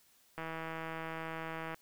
click train, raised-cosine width 0.5 ms, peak -26 dBFS, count 222, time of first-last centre 0.38-1.744 s, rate 162 Hz, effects white hiss -67 dBFS RMS until 1.81 s

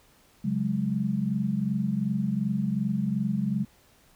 sine chord, C# suspended fourth, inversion none, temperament equal with one note detuned, 137.32 / 185 / 207.7 Hz, C#3 / F#3 / G#3, -16 / 0 / 0 cents, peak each -31 / -29 / -27 dBFS, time 0.44-3.65 s, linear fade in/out 10 ms, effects pink hiss -60 dBFS RMS until 4.15 s

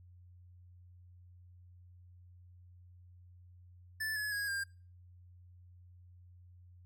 square tone with pitch steps, 1753 / 1701.1 / 1650.8 / 1601.9 Hz, A6 / G#6 / G#6 / G6, -7 / +41 / -11 / +37 cents, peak -35 dBFS, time 4-4.64 s, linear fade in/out 10 ms, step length 160 ms, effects noise-tail reverb RT60 0.4 s tail -25 dB re dry + added 89 Hz sine -55 dBFS peak until 6.85 s

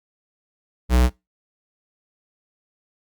square tone, 61.74 Hz, B1, in tune, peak -14 dBFS, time 0.89-1.1 s, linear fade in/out 50 ms, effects noise-tail reverb RT60 0.2 s tail -21 dB re dry + Opus 48 kbps

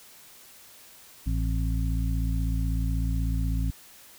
harmonic tone with a mistuned harmonic, 56.2 Hz, A1, 37 cents sharp, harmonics 1 / 2 / 3 / 5, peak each -25 / -31 / -34 / -36 dBFS, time 1.26-3.71 s, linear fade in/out 10 ms, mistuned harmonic 5, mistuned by -110 cents, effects white hiss -51 dBFS RMS until 4.18 s

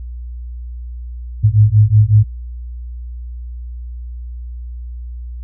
sine beating tone pair, 103.83 / 109.23 Hz, G#2 / A2, 0 / -12 cents, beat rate 5.4 Hz, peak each -10 dBFS, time 1.43-2.24 s, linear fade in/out 20 ms, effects added 60 Hz sine -25 dBFS peak until 5.43 s

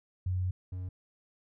sine / triangle tone pair in turn, 91.7 / 91.7 Hz, F#2 / F#2, -15 / -15 cents, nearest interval unison, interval 0 cents, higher neither, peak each -28 / -33 dBFS, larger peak first, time 0.26-0.51 / 0.72-0.89 s, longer first, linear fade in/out 5 ms, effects none

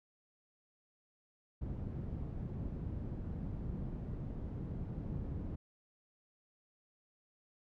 white low-pass noise, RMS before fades -41 dBFS, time 1.61-5.56 s, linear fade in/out 10 ms, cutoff 150 Hz, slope 12 dB/octave, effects none

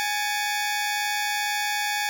20% pulse tone cluster, 832 / 1766 / 2253 Hz, G#5 / A6 / C#7, +3 / +6 / +28 cents, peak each -21 / -26 / -27 dBFS, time 0-2.09 s, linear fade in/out 0 ms, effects none

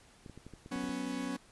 clicks, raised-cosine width 3 ms, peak -35 dBFS, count 9, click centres 0.262 / 0.297 / 0.376 / 0.466 / 0.537 / 0.661 / 0.76 / 0.841 / 0.892 s
40% pulse chord, F# suspended fourth, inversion none, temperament equal, 185 / 246.9 / 277.2 Hz, F#3 / B3 / C#4, 0 / 0 / 0 cents, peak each -42 / -38 / -37 dBFS, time 0.71-1.37 s, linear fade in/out 10 ms
effects pink hiss -61 dBFS RMS until 1.51 s + resampled to 24000 Hz

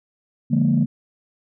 sine chord, Bb dominant seventh, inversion first, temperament equal, 146.83 / 174.61 / 207.7 / 233.1 Hz, D3 / F3 / Ab3 / Bb3, 0 / 0 / 0 / 0 cents, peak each -19 / -22 / -22 / -18 dBFS, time 0.5-0.86 s, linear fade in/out 20 ms, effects tanh soft clip ceiling -8 dBFS

